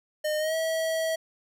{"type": "tone with pitch glide", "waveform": "square", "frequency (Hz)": [610, 646.3], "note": ["D#5", "E5"], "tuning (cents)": [-34, -34], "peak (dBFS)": -26, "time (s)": [0.24, 1.16], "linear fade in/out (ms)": 10, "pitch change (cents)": 100, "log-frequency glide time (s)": [0.38, 0.55], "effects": []}